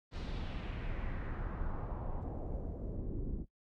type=noise with low-pass filter sweep; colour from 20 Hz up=brown; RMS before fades=-39 dBFS; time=0.11-3.46 s; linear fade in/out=50 ms; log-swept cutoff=4600 to 290 Hz; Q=2; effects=noise-tail reverb RT60 0.1 s tail -19 dB re dry + Opus 48 kbps